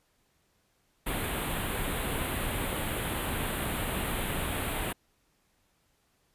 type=band-stop noise; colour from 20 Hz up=pink; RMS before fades=-32 dBFS; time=1.06-4.93 s; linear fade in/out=10 ms; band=3700 to 8500 Hz; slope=48 dB/octave; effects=pink hiss -71 dBFS RMS until 6.34 s + resampled to 32000 Hz